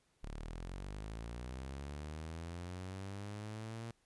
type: linear sweep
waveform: sawtooth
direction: up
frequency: 34.65 to 116.4 Hz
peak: -39 dBFS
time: 0.23-3.91 s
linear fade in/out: 0 ms
effects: pink hiss -75 dBFS RMS until 4.05 s + resampled to 24000 Hz